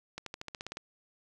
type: accelerating click train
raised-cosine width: 0.2 ms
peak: -22 dBFS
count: 10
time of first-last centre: 0.18-0.771 s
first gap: 83 ms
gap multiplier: 0.94
effects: none